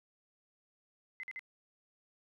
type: tone bursts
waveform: sine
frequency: 2049 Hz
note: C7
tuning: 37 cents flat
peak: -40 dBFS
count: 3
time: 1.2-1.393 s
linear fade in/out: 0 ms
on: 33 ms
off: 47 ms
effects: none